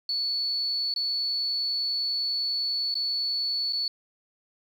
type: tone with dropouts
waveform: sine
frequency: 4435 Hz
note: C#8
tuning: in tune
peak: -25 dBFS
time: 0.09-3.88 s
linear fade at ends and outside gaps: 2 ms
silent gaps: 0.94-0.961 / 2.942-2.953 / 3.725-3.731 s
effects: 9-bit

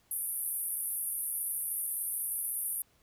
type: band-pass noise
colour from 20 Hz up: white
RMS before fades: -35 dBFS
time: 0.11-2.82 s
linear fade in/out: 2 ms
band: 9400 to 13000 Hz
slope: 96 dB/octave
effects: pink hiss -68 dBFS RMS until 3.02 s

